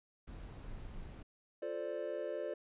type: noise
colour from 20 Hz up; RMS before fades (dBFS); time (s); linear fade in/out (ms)
brown; -47; 0.27-1.23; 10
type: chord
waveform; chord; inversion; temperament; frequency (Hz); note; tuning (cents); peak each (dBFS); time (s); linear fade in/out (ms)
triangle; D minor seventh; first; equal; 349.2 / 440 / 523.3 / 587.3; F4 / A4 / C5 / D5; 0 / 0 / 0 / 0; -43 / -42 / -41 / -39; 1.62-2.54; 5
effects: resampled to 8000 Hz